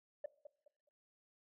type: tone with echo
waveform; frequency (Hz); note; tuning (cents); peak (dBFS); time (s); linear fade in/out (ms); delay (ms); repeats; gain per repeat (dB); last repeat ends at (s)
sine; 587.3; D5; 0; -36; 0.24-0.26; 5; 210; 3; -12; 0.89
effects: noise-tail reverb RT60 0.5 s tail -18 dB re dry + tanh soft clip ceiling -36 dBFS